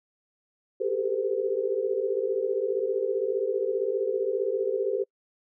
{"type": "tone cluster", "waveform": "sine", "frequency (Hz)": [388.8, 404, 450.7, 509], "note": ["G4", "G#4", "A4", "C5"], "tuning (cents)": [-14, -48, 42, -48], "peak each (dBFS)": -30, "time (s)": [0.8, 5.04], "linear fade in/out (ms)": 10, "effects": ["noise-tail reverb RT60 0.1 s tail -26 dB re dry"]}